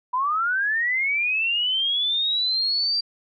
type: linear sweep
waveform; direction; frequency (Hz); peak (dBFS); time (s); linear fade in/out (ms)
sine; up; 976 to 4731; -20; 0.13-3.01; 10
effects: none